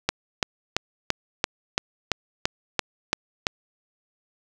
click train, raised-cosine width 0.2 ms, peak -3 dBFS, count 11, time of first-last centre 0.09-3.468 s, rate 2.96 Hz, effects none

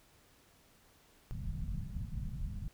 pink low-pass noise, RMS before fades -39 dBFS, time 1.31-2.68 s, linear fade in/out 0 ms, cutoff 200 Hz, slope 48 dB/octave, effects pink hiss -65 dBFS RMS until 2.73 s

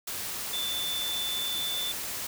sine tone in noise, 3520 Hz, A7, in tune, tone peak -30 dBFS, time 0.53-1.92 s, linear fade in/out 5 ms, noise white, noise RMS -35 dBFS, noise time 0.07-2.27 s, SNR +2 dB, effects none

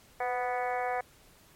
harmonic tone with a mistuned harmonic, 246.9 Hz, B3, in tune, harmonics 2 / 3 / 4 / 5 / 6 / 7 / 8 / 9, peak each -35 / -31 / -40 / -42 / -44 / -41 / -44 / -43 dBFS, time 0.2-1.01 s, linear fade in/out 5 ms, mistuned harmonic 2, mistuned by +27 cents, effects pink hiss -59 dBFS RMS until 1.55 s + MP3 64 kbps

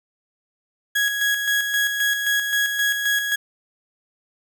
35% pulse tone with tremolo, 1661.2 Hz, G#6, in tune, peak -16 dBFS, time 0.95-3.36 s, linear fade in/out 10 ms, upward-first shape square, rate 3.8 Hz, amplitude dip 45%, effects none

